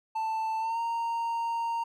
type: tone with pitch glide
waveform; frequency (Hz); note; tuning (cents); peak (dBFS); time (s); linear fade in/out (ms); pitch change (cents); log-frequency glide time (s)
triangle; 885 to 925.8; A5 to A#5; +10 to -12; -26; 0.15-1.84; 10; +78; 0.59-0.79
effects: none